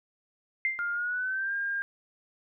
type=tone with exponential decay; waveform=sine; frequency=2093 Hz; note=C7; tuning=in tune; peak=-22 dBFS; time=0.65-0.97 s; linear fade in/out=1 ms; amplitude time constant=68 ms
type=tone with pitch glide; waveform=sine; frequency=1408 to 1608.1 Hz; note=F6 to G6; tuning=+14 to +44 cents; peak=-28 dBFS; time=0.79-1.82 s; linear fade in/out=0 ms; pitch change=+230 cents; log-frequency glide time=0.93-1.54 s
effects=none

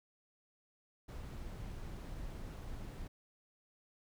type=noise; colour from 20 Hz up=brown; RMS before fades=-45 dBFS; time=1.08-3.08 s; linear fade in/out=10 ms; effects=none

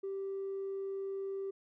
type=tone with tanh clipping; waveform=triangle; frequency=390.1 Hz; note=G4; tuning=8 cents flat; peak=-36 dBFS; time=0.03-1.51 s; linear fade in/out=10 ms; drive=5 dB; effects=none

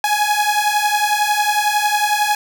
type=beating tone pair; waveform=sawtooth; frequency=830.6 / 841.6 Hz; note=G#5 / G#5; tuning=0 / +23 cents; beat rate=11 Hz; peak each=-14 dBFS; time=0.04-2.35 s; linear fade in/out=2 ms; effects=none

